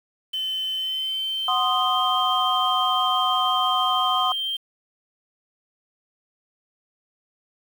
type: tone with pitch glide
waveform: sine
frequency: 3058 to 3153 Hz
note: G7 to G7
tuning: -44 to +9 cents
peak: -24 dBFS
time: 0.33-4.57 s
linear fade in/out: 10 ms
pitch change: +53 cents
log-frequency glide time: 0.76-1.95 s
type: chord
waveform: sine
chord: C diminished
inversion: second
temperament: equal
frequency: 740 / 1046.5 / 1244.5 Hz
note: Gb5 / C6 / Eb6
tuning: 0 / 0 / 0 cents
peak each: -25 / -24 / -24 dBFS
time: 1.48-4.32 s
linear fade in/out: 2 ms
effects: 7-bit